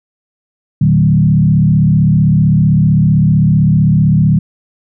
sine tone with frequency modulation, 155.56 Hz, D#3, in tune, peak -6 dBFS, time 0.81-4.39 s, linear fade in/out 5 ms, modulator 35.6 Hz, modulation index 1.2, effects none

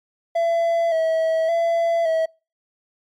triangle tone with vibrato, 659.3 Hz, E5, in tune, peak -15 dBFS, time 0.35-2.26 s, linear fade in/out 10 ms, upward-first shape square, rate 0.88 Hz, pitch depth 34 cents each way, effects noise-tail reverb RT60 0.3 s tail -26 dB re dry + MP3 96 kbps

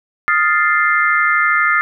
sine chord, F dominant seventh, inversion third, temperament equal, 1244.5 / 1396.9 / 1760 / 2093 Hz, Eb6 / F6 / A6 / C7, 0 / 0 / 0 / 0 cents, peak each -17 dBFS, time 0.28-1.81 s, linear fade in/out 0 ms, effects none

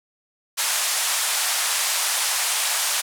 white band-pass noise, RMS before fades -23 dBFS, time 0.57-3.02 s, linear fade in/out 20 ms, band 670 to 11000 Hz, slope 24 dB/octave, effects none

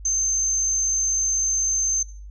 sine tone, 6272 Hz, G8, in tune, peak -19 dBFS, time 0.05-2.03 s, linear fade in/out 5 ms, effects noise-tail reverb RT60 0.4 s tail -18 dB re dry + added 50 Hz sine -36 dBFS peak until 2.3 s

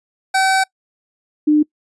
25% pulse / sine tone pair in turn, 765 / 301.1 Hz, G5 / D4, -42 / +43 cents, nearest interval octave + major third, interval 1615 cents, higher first, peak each -9 dBFS, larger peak neither, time 0.34-0.64 / 1.47-1.63 s, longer first, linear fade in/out 10 ms, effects noise-tail reverb RT60 0.1 s tail -24 dB re dry + resampled to 24000 Hz

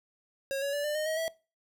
square tone with pitch steps, 545 / 561.6 / 578.7 / 596.4 / 614.6 / 633.3 / 652.6 Hz, C#5 / C#5 / D5 / D5 / D#5 / D#5 / E5, -29 / +22 / -26 / +27 / -21 / +30 / -18 cents, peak -30 dBFS, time 0.51-1.28 s, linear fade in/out 0 ms, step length 110 ms, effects noise-tail reverb RT60 0.3 s tail -20 dB re dry

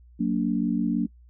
sine chord, Gb augmented, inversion none, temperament just, 185 / 231.2 / 289.1 Hz, Gb3 / Bb3 / D4, 0 / -14 / -27 cents, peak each -27 / -25 / -27 dBFS, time 0.19-1.07 s, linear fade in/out 20 ms, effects noise-tail reverb RT60 0.1 s tail -26 dB re dry + added 60 Hz sine -49 dBFS peak until 1.29 s

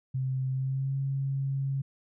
sine tone with pitch glide, 131.1 to 136.43 Hz, C3 to C#3, +4 to -27 cents, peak -27 dBFS, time 0.14-1.82 s, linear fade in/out 10 ms, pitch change +69 cents, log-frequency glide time 0.51-0.96 s, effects none

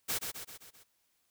white noise with echo, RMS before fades -33 dBFS, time 0.08-0.19 s, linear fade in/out 20 ms, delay 130 ms, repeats 5, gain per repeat -5 dB, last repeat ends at 0.84 s, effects white hiss -75 dBFS RMS until 1.3 s

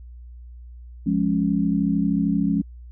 sine chord, Db major, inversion first, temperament equal, 174.61 / 207.7 / 277.2 Hz, F3 / Ab3 / Db4, 0 / 0 / 0 cents, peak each -23 / -22 / -23 dBFS, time 1.06-2.62 s, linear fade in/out 10 ms, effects added 60 Hz sine -38 dBFS peak until 2.91 s

